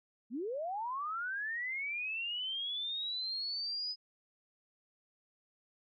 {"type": "linear sweep", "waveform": "sine", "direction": "up", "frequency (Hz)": [207.7, 5040], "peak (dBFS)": -35, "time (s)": [0.3, 3.96], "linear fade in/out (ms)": 50, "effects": []}